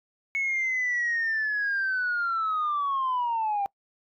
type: linear sweep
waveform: sine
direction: down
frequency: 2206 to 784 Hz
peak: -23 dBFS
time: 0.35-3.66 s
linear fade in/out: 0 ms
effects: noise-tail reverb RT60 0.1 s tail -25 dB re dry + tanh soft clip ceiling -21 dBFS